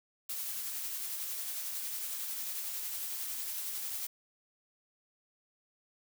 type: noise with tremolo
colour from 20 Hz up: blue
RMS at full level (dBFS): -37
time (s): 0.29-4.07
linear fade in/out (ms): 5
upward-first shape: triangle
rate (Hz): 11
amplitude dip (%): 30
effects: none